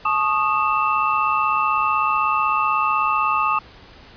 sine tone cluster, 864 / 1098 / 1234 / 2661 Hz, A5 / C#6 / D#6 / E7, -32 / -17 / -15 / +16 cents, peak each -25 / -23 / -19 / -26 dBFS, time 0.05-3.59 s, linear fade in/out 5 ms, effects pink hiss -45 dBFS RMS until 4.16 s + resampled to 11025 Hz

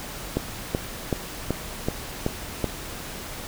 click train, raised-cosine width 2 ms, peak -9 dBFS, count 7, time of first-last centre 0.37-2.643 s, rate 2.64 Hz, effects pink hiss -36 dBFS RMS until 3.47 s

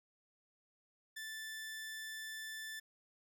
sawtooth tone, 1760 Hz, A6, in tune, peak -40 dBFS, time 1.16-2.8 s, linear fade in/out 10 ms, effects none

